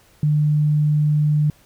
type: tone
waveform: sine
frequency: 150 Hz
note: D3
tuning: 37 cents sharp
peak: -14 dBFS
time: 0.23-1.5 s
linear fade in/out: 2 ms
effects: pink hiss -54 dBFS RMS until 1.65 s